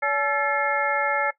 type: tone cluster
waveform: sine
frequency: 569 / 856 / 1342 / 1739 / 2141 Hz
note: C#5 / A5 / E6 / A6 / C7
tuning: +45 / -48 / +31 / -21 / +39 cents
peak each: -27 dBFS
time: 0.02-1.31 s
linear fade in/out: 10 ms
effects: noise-tail reverb RT60 0.1 s tail -17 dB re dry